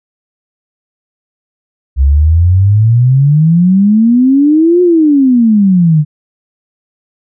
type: exponential two-way sweep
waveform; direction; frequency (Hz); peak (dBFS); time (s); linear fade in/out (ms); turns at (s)
sine; up then down; 65.1 to 362.6 to 146.4; -4; 1.96-6.05; 50; 4.82
effects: none